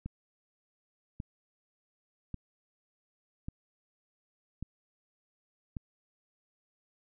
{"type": "click train", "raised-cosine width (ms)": 5, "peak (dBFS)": -25, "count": 6, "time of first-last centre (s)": [0.06, 5.768], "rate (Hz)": 0.876, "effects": []}